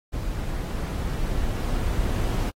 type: noise with level ramp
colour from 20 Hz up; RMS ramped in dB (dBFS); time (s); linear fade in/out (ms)
brown; -29 to -23; 0.12-2.51; 20
effects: AAC 48 kbps